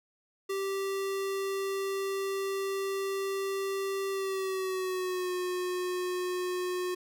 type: tone with pitch glide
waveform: square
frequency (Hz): 390.4 to 362.2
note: G4 to F#4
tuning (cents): -7 to -37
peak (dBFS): -31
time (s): 0.49-6.95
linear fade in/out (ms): 10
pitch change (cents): -130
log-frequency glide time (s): 4.1-5.32
effects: none